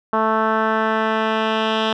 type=tone with low-pass filter sweep; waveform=10% pulse; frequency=220 Hz; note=A3; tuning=in tune; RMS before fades=-19 dBFS; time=0.13-1.93 s; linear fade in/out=2 ms; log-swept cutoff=1200 to 3300 Hz; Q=2.2; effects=none